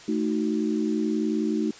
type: chord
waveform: sine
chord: D# diminished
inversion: second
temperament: equal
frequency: 220 / 311.1 / 370 Hz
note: A3 / D#4 / F#4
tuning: 0 / 0 / 0 cents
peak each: -26 / -26 / -30 dBFS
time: 0.08-1.71 s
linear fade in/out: 5 ms
effects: white hiss -46 dBFS RMS until 1.79 s + resampled to 16000 Hz